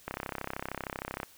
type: click train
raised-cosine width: 0.5 ms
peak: -19 dBFS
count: 39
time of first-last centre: 0.08-1.232 s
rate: 33 Hz
effects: white hiss -57 dBFS RMS until 1.37 s